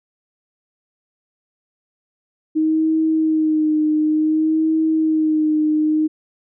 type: tone with vibrato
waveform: sine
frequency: 312.3 Hz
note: D#4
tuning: 7 cents sharp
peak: -14 dBFS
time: 2.55-6.08 s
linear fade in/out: 20 ms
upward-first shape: sine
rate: 0.56 Hz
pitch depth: 32 cents each way
effects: none